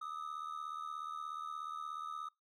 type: ring-modulated tone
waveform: triangle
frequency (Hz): 1244.5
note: D#6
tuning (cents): 0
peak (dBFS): -36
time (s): 0.01-2.29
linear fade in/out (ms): 10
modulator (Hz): 38.4
effects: noise-tail reverb RT60 0.2 s tail -24 dB re dry